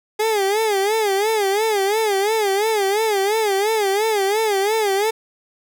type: tone with vibrato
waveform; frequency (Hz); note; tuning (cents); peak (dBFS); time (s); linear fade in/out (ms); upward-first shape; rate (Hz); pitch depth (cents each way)
30% pulse; 415.3; G#4; 0; -14; 0.19-5.11; 10; sine; 2.9; 130
effects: none